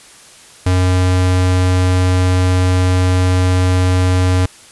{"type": "tone", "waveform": "square", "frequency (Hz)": 91.6, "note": "F#2", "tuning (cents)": -17, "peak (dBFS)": -11, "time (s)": [0.66, 4.46], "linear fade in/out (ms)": 5, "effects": ["white hiss -41 dBFS RMS until 4.71 s", "resampled to 24000 Hz"]}